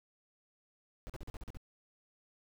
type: noise bursts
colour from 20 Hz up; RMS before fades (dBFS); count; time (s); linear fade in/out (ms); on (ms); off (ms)
brown; -43; 8; 1.07-1.572; 0; 26; 42
effects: none